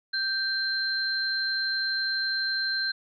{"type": "tone pair together", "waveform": "sine", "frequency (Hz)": [1568, 4136], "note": ["G6", "C8"], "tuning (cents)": [0, -21], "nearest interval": "octave + perfect fourth", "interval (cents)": 1679, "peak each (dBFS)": -28, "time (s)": [0.13, 2.92], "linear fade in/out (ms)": 10, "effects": []}